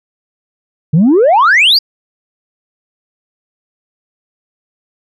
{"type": "exponential sweep", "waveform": "sine", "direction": "up", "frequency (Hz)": [142.7, 4978], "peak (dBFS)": -3, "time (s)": [0.93, 1.79], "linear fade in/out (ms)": 10, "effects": ["tanh soft clip ceiling -3 dBFS"]}